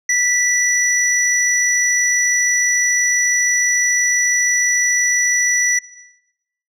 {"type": "tone pair together", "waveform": "sine", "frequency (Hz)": [1969, 5873], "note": ["B6", "F#8"], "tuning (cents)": [-6, -14], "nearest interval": "octave + perfect fifth", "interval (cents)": 1892, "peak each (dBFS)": -15, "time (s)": [0.09, 5.79], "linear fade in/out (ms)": 5, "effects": ["noise-tail reverb RT60 0.9 s tail -18 dB re dry", "tanh soft clip ceiling -8 dBFS"]}